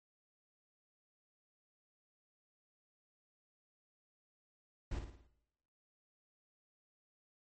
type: noise with echo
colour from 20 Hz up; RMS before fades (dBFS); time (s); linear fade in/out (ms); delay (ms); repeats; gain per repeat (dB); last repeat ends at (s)
brown; -39; 4.91-4.99; 5; 56; 5; -6; 5.27
effects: noise-tail reverb RT60 0.9 s tail -19 dB re dry + MP3 32 kbps